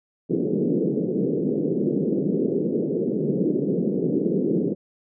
white band-pass noise, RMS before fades -23 dBFS, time 0.29-4.75 s, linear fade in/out 20 ms, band 150 to 450 Hz, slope 48 dB/octave, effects none

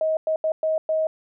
sine tone bursts at uneven times, 632 Hz, D#5, 27 cents sharp, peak -19 dBFS, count 5, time 0.01-0.17 / 0.27-0.36 / 0.44-0.52 / 0.63-0.78 / 0.89-1.07 s, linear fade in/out 2 ms, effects none

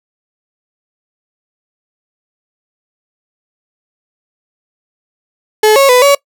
35% pulse tone with pitch steps, 429.6 / 550 / 498 / 564 Hz, A4 / C#5 / B4 / C#5, -41 / -14 / +14 / +30 cents, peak -3 dBFS, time 5.63-6.15 s, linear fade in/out 5 ms, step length 130 ms, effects noise-tail reverb RT60 0.1 s tail -22 dB re dry

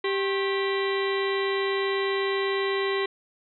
harmonic tone with a mistuned harmonic, 392 Hz, G4, in tune, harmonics 1 / 2 / 3 / 4 / 5 / 6 / 7 / 8 / 9 / 10, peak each -25 / -39 / -33 / -42 / -32 / -38 / -43 / -38 / -46 / -38 dBFS, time 0.04-3.06 s, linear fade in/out 5 ms, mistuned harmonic 3, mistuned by -150 cents, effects none

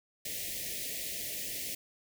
white band-stop noise, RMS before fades -38 dBFS, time 0.25-1.75 s, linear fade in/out 5 ms, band 690 to 1800 Hz, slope 96 dB/octave, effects none

